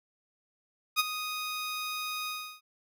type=tone with ADSR envelope; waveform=15% pulse; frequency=1244.5 Hz; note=D#6; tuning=in tune; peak=-15 dBFS; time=0.96-2.61 s; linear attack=36 ms; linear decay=25 ms; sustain=-12 dB; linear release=330 ms; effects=none